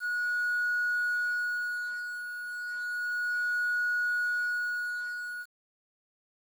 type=tone with tremolo; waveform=triangle; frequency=1456 Hz; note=F#6; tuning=28 cents flat; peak=-23 dBFS; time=0-5.46 s; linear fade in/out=50 ms; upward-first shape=sine; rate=0.32 Hz; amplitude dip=70%; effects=tanh soft clip ceiling -22 dBFS + 9-bit